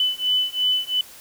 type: beating tone pair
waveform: sine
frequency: 3000 / 3002.9 Hz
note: F#7 / F#7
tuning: +23 / +25 cents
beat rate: 2.9 Hz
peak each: -22 dBFS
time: 0-1.01 s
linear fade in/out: 2 ms
effects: white hiss -44 dBFS RMS until 1.2 s